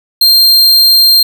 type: tone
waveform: 45% pulse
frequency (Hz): 4186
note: C8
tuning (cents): 0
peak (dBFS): -3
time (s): 0.21-1.23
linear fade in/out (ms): 5
effects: none